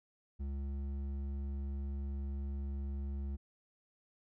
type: tone with hard clipping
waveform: sine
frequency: 69.3 Hz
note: C#2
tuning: in tune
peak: -38 dBFS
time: 0.39-3.37 s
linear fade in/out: 20 ms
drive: 8 dB
effects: none